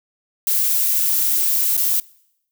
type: noise with dropouts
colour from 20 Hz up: violet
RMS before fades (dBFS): -18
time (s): 0.47-2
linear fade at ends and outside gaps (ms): 2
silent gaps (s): 1.769-1.775
effects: noise-tail reverb RT60 0.8 s tail -24 dB re dry